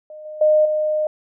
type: tone with level steps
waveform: sine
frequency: 613 Hz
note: D#5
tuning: 26 cents flat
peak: -34 / -30 / -11 / -17 dBFS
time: 0.1-1.07 s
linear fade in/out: 2 ms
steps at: 0.25 / 0.41 / 0.65 s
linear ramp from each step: 5 ms
effects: none